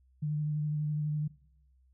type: tone with vibrato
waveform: sine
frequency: 150.5 Hz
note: D3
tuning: 43 cents sharp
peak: -29 dBFS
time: 0.22-1.28 s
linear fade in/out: 10 ms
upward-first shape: sine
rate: 12 Hz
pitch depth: 18 cents each way
effects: noise-tail reverb RT60 0.7 s tail -19 dB re dry + added 64 Hz sine -62 dBFS peak until 1.93 s